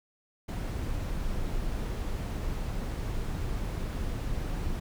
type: noise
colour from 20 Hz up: brown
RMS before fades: -32 dBFS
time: 0.48-4.8 s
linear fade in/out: 10 ms
effects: none